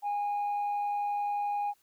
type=tone with amplitude modulation; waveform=sine; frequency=820 Hz; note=G#5; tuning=22 cents flat; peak=-25 dBFS; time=0.02-1.74 s; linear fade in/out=50 ms; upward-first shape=sine; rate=91.4 Hz; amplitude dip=25%; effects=tanh soft clip ceiling -27 dBFS + white hiss -69 dBFS RMS until 1.82 s